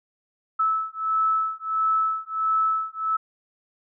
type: beating tone pair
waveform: sine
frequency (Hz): 1305 / 1306.5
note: E6 / E6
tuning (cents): -18 / -16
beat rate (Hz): 1.5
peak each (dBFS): -24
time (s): 0.59-3.17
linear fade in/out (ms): 10
effects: none